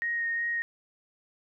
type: tone with vibrato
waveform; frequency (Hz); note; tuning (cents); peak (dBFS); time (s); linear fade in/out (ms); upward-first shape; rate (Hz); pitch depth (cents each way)
sine; 1864.7; A#6; 0; -27; 0.02-0.62; 0; sine; 2.7; 12
effects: none